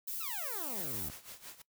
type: noise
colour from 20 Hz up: violet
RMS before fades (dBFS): -39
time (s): 0.07-1.09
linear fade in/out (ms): 10
type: exponential sweep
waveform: 15% pulse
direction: down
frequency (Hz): 1396.9 to 65.41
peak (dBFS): -37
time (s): 0.2-1.11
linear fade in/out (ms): 10
type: noise with tremolo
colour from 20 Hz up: white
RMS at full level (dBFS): -47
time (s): 0.76-1.62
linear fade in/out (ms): 5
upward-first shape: sine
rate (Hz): 5.9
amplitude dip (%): 80
effects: noise-tail reverb RT60 0.1 s tail -21 dB re dry